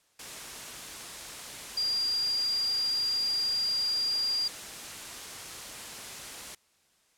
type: tone in noise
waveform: sine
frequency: 4791 Hz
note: D8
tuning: 34 cents sharp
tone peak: -26 dBFS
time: 1.77-4.48 s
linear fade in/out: 5 ms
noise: white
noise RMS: -41 dBFS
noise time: 0.19-6.55 s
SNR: +12 dB
effects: white hiss -68 dBFS RMS until 7.17 s + low-pass 10000 Hz 12 dB/octave